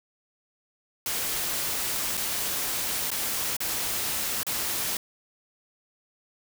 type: noise with dropouts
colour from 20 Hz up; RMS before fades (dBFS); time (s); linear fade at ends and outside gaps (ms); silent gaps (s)
white; -29; 1.06-4.97; 2; 2.171-2.175 / 3.104-3.115 / 3.567-3.604 / 4.432-4.466
effects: none